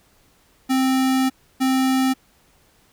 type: tone pair in turn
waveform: square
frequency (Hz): 262.2 / 262.2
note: C4 / C4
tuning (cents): +4 / +4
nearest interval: unison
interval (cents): 0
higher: neither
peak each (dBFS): -17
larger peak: neither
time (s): 0.69-1.3 / 1.6-2.14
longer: first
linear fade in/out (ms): 20
effects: pink hiss -58 dBFS RMS until 2.92 s